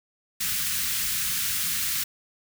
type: band-stop noise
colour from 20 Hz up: white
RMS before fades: -27 dBFS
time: 0.4-2.04 s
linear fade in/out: 10 ms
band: 210 to 1400 Hz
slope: 24 dB/octave
effects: none